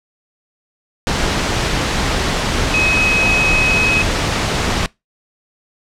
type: tone in noise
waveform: sine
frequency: 2543 Hz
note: D#7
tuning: 37 cents sharp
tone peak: -13 dBFS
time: 2.74-4.02 s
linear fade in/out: 0 ms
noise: pink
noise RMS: -17 dBFS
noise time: 1.07-4.86 s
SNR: +1 dB
effects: noise-tail reverb RT60 0.2 s tail -23 dB re dry + low-pass 6000 Hz 12 dB/octave